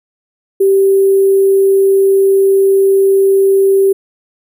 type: tone with sample-and-hold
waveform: sine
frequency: 390 Hz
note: G4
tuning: 9 cents flat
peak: -6 dBFS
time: 0.6-3.93 s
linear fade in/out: 10 ms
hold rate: 11025 Hz
effects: none